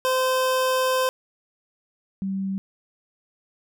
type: tone pair in turn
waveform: 25% pulse / sine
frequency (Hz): 516 / 193.28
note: C5 / G3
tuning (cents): -24 / -24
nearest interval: octave + perfect fourth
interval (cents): 1700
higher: first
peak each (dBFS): -16 / -24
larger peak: first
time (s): 0.05-1.09 / 2.22-2.58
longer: first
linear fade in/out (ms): 0
effects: none